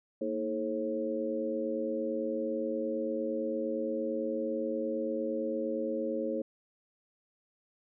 sine tone cluster, 230.5 / 319 / 430 / 539 Hz, A#3 / D#4 / A4 / C#5, -19 / +43 / -40 / -49 cents, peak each -37 / -36 / -37 / -34 dBFS, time 0.21-6.42 s, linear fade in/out 5 ms, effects none

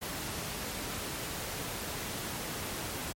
pink noise, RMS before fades -37 dBFS, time 0.01-3.13 s, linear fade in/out 20 ms, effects high-pass 60 Hz 12 dB/octave + MP3 64 kbps

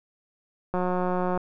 click train, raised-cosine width 1 ms, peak -14 dBFS, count 116, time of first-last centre 0.74-1.375 s, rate 181 Hz, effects none

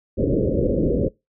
white low-pass noise, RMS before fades -20 dBFS, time 0.17-1.09 s, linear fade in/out 20 ms, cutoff 560 Hz, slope 96 dB/octave, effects noise-tail reverb RT60 0.2 s tail -22 dB re dry

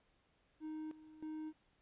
triangle tone with tremolo, 311.1 Hz, D#4, in tune, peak -40 dBFS, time 0.6-1.53 s, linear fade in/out 50 ms, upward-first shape square, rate 1.6 Hz, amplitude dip 80%, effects pink hiss -75 dBFS RMS until 1.81 s + resampled to 8000 Hz

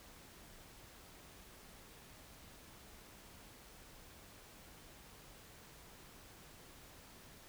silence, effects pink hiss -58 dBFS RMS until 7.48 s

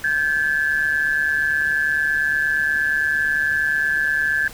sine tone pair together, 1568 / 1716.6 Hz, G6 / A6, 0 / -43 cents, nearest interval major second, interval 157 cents, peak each -20 dBFS, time 0.04-4.48 s, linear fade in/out 2 ms, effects pink hiss -39 dBFS RMS until 4.53 s

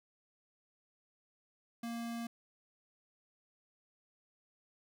square tone, 233.1 Hz, A#3, in tune, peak -39 dBFS, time 1.83-2.27 s, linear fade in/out 5 ms, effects none

